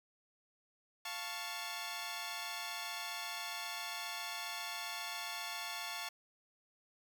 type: chord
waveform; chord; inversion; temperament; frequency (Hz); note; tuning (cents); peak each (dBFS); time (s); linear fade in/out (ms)
10% pulse; F augmented; none; equal; 698.5 / 880 / 1108.7; F5 / A5 / C#6; 0 / 0 / 0; -37 / -36 / -36; 1.05-6.09; 5
effects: none